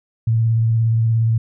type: tone with vibrato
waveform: sine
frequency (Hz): 113.5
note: A#2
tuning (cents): -46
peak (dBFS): -13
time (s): 0.27-1.38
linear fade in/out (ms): 5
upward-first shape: sine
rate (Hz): 17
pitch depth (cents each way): 26
effects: none